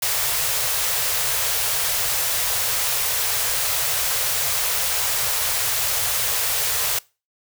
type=band-stop noise; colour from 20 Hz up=white; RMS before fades=-22 dBFS; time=0.02-6.99 s; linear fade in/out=5 ms; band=150 to 420 Hz; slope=96 dB/octave; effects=noise-tail reverb RT60 0.3 s tail -23 dB re dry